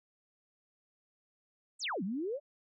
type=exponential two-way sweep; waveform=sine; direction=down then up; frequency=8870 to 174.61 to 612 Hz; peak=-33 dBFS; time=1.79-2.4 s; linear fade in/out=50 ms; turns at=2.03 s; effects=none